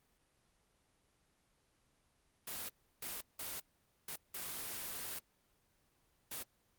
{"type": "noise bursts at uneven times", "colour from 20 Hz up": "white", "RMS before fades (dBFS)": -43, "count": 6, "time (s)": [[2.47, 2.69], [3.02, 3.21], [3.39, 3.6], [4.08, 4.16], [4.34, 5.19], [6.31, 6.43]], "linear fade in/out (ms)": 5, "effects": ["pink hiss -75 dBFS RMS until 6.78 s", "Opus 24 kbps"]}